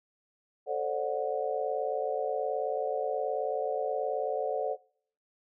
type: chord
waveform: sine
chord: D dominant seventh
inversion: second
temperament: just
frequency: 440.5 / 528.6 / 587.3 / 734.2 Hz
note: A4 / C5 / D5 / F#5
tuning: +2 / +18 / 0 / -14 cents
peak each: -34 dBFS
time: 0.66-4.77 s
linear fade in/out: 50 ms
effects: noise-tail reverb RT60 0.6 s tail -25 dB re dry